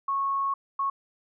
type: tone bursts at uneven times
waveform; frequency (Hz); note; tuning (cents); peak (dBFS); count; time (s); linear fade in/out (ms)
sine; 1100; C#6; -14; -24; 2; 0.08-0.54 / 0.79-0.9; 5
effects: none